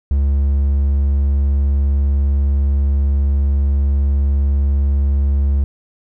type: tone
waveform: triangle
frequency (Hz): 69.8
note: C#2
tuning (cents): +13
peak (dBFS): -10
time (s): 0.11-5.64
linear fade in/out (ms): 0
effects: none